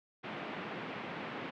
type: band-pass noise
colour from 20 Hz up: pink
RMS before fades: -42 dBFS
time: 0.23-1.51 s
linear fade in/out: 20 ms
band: 160 to 2900 Hz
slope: 24 dB/octave
effects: none